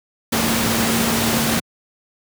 sine tone in noise, 228.2 Hz, A#3, 37 cents flat, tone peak -21 dBFS, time 0.32-1.6 s, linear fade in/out 10 ms, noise pink, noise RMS -19 dBFS, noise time 0.32-1.6 s, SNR -5 dB, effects high-pass 100 Hz 12 dB/octave

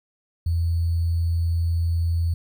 sine tone with sample-and-hold, 84 Hz, E2, 33 cents sharp, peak -19 dBFS, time 0.46-2.34 s, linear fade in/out 5 ms, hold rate 4410 Hz, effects none

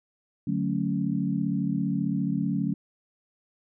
sine chord, D major seventh, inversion none, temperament equal, 146.83 / 185 / 220 / 277.2 Hz, D3 / F#3 / A3 / C#4, 0 / 0 / 0 / 0 cents, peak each -31 / -28 / -30 / -30 dBFS, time 0.47-2.74 s, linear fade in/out 5 ms, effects none

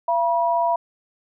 sine tone pair together, 681 / 965.8 Hz, F5 / B5, -44 / -39 cents, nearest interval tritone, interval 605 cents, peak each -20 dBFS, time 0.08-0.76 s, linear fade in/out 5 ms, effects none

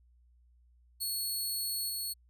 15% pulse tone with level steps, 4365 Hz, C#8, 28 cents flat, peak -26 / -28 dBFS, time 1-2.14 s, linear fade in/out 20 ms, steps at 1.89 s, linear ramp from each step 5 ms, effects added 60 Hz sine -61 dBFS peak until 2.29 s

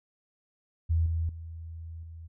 sine tone with level steps, 82.2 Hz, E2, 4 cents flat, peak -22 / -26 / -38 / -41 dBFS, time 0.89-2.28 s, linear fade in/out 20 ms, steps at 1.06 / 1.29 / 2.03 s, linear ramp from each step 2 ms, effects none

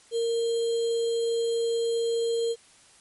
sine tone with sample-and-hold, 462.2 Hz, A#4, 15 cents flat, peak -23 dBFS, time 0.11-2.56 s, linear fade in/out 50 ms, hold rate 3675 Hz, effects white hiss -56 dBFS RMS until 3 s + MP3 48 kbps

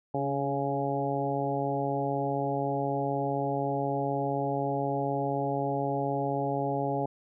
harmonic tone with a mistuned harmonic, 139 Hz, C#3, 5 cents sharp, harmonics 1 / 2 / 3 / 4 / 5 / 6, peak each -34 / -34 / -34 / -34 / -34 / -34 dBFS, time 0.14-7.06 s, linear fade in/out 5 ms, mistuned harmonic 2, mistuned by +25 cents, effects none

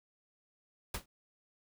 pink noise with exponential decay, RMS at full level -31 dBFS, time 0.94-1.06 s, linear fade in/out 5 ms, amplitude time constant 24 ms, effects none

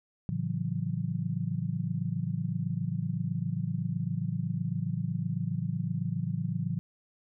sine chord, F# minor seventh, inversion first, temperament just, 111 / 138.75 / 166.5 / 185 Hz, A2 / C#3 / E3 / F#3, +16 / +2 / +18 / 0 cents, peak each -35 / -34 / -33 / -36 dBFS, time 0.29-6.79 s, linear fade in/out 0 ms, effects none

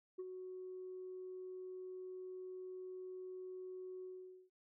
sine tone with ADSR envelope, 370 Hz, F#4, in tune, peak -38 dBFS, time 0.18-4.5 s, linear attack 17 ms, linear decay 33 ms, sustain -7 dB, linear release 470 ms, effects tanh soft clip ceiling -40 dBFS

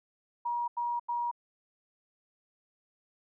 sine tone bursts, 954 Hz, A#5, 40 cents sharp, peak -29 dBFS, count 3, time 0.45-1.314 s, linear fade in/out 10 ms, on 230 ms, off 87 ms, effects none

